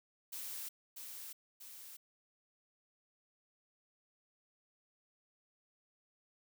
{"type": "noise with echo", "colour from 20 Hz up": "blue", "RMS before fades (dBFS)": -44, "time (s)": [0.32, 0.69], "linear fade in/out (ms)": 10, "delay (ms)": 640, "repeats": 2, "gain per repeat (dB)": -4, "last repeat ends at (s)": 1.97, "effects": []}